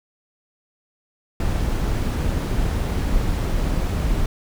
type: noise with amplitude modulation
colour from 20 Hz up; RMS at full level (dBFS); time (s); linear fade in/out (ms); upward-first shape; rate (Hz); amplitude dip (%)
brown; -20; 1.4-4.26; 2; sine; 221; 25
effects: none